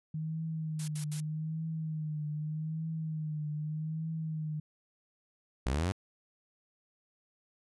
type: tone with vibrato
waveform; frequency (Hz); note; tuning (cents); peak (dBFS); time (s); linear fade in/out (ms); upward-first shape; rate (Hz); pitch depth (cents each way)
sine; 155.56; D#3; 0; -33; 0.14-4.6; 5; triangle; 0.82; 68
type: noise bursts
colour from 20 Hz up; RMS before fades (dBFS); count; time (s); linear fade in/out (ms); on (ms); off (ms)
blue; -40; 3; 0.79-1.204; 5; 90; 72
type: linear sweep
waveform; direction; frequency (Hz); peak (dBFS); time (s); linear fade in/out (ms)
sawtooth; up; 58.27 to 98; -25; 5.66-5.92; 0
effects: resampled to 24000 Hz